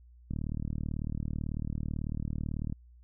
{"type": "click train", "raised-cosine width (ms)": 5, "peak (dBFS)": -22, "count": 93, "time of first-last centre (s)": [0.31, 2.725], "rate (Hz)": 38.1, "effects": ["added 60 Hz sine -53 dBFS peak until 3.03 s"]}